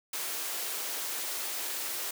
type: high-pass noise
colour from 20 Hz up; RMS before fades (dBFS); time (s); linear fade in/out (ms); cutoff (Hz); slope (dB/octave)
white; -35; 0.13-2.11; 5; 300; 24
effects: none